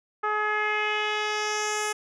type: tone with low-pass filter sweep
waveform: 10% pulse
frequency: 423.4 Hz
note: G#4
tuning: 33 cents sharp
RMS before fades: -27 dBFS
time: 0.23-1.93 s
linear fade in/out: 10 ms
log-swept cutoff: 1300 to 9200 Hz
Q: 2.2
effects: none